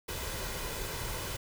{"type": "noise with comb filter", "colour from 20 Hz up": "pink", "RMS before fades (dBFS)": -37, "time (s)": [0.08, 1.37], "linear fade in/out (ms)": 10, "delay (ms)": 2, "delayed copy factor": 0.5, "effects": []}